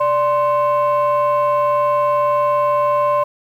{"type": "tone pair together", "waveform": "sine", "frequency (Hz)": [587.3, 1046.4], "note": ["D5", "C6"], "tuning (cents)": [0, 0], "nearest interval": "minor seventh", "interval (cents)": 1000, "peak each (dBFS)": -14, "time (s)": [0, 3.24], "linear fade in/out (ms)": 10, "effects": ["tanh soft clip ceiling -10 dBFS", "8-bit"]}